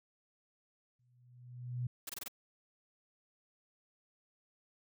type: tone with exponential growth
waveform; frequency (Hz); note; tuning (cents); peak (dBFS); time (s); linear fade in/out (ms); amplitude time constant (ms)
sine; 123.3; B2; -2; -32; 0.99-1.87; 5; 190
type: noise bursts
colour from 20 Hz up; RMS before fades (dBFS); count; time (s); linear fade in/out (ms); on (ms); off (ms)
white; -42; 5; 2.07-2.282; 5; 24; 23
effects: none